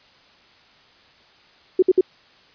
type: tone bursts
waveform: sine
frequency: 370 Hz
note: F#4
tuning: in tune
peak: -10 dBFS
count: 3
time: 1.79-2.01 s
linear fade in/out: 5 ms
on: 34 ms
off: 59 ms
effects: white hiss -53 dBFS RMS until 2.54 s + resampled to 11025 Hz